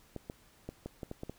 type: clicks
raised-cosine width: 2 ms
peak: -26 dBFS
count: 8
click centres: 0.163 / 0.299 / 0.69 / 0.86 / 1.032 / 1.114 / 1.234 / 1.296 s
effects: pink hiss -63 dBFS RMS until 1.38 s